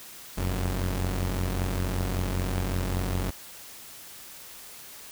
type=tone pair together; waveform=sawtooth; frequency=43.65 / 92.5 Hz; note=F1 / F#2; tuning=0 / 0 cents; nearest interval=octave + minor second; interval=1300 cents; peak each=-25 dBFS; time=0.37-3.31 s; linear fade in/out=10 ms; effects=white hiss -45 dBFS RMS until 5.11 s